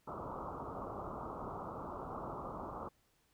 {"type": "low-pass noise", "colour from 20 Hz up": "white", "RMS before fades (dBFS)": -44, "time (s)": [0.07, 2.89], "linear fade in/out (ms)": 10, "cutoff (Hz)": 1300, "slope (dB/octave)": 96, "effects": ["pink hiss -74 dBFS RMS until 3.33 s"]}